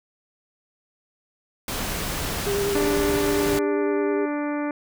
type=noise; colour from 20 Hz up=pink; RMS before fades=-28 dBFS; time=1.68-3.59 s; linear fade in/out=2 ms
type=tone with vibrato; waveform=sine; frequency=401.8 Hz; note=G4; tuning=43 cents sharp; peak=-22 dBFS; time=2.46-4.26 s; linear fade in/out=10 ms; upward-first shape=triangle; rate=9.9 Hz; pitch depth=29 cents each way
type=harmonic tone; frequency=293.7 Hz; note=D4; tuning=in tune; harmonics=1 / 2 / 3 / 4 / 5 / 6 / 7 / 8; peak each=-25 / -31 / -35 / -37 / -39 / -41 / -42 / -43 dBFS; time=2.75-4.71 s; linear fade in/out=2 ms
effects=none